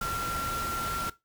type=tone in noise; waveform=sine; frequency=1368 Hz; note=F6; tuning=36 cents flat; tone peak=-30 dBFS; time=0.01-1.1 s; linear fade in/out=5 ms; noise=pink; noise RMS=-36 dBFS; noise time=0.01-1.1 s; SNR=+3 dB; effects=noise-tail reverb RT60 0.2 s tail -17 dB re dry